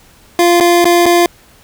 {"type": "tone with dropouts", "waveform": "25% pulse", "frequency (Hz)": 347, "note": "F4", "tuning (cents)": -11, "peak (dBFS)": -3, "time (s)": [0.39, 1.26], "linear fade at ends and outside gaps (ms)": 1, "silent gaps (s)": [[0.601, 0.607], [0.844, 0.854], [1.057, 1.062]], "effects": ["pink hiss -45 dBFS RMS until 1.63 s"]}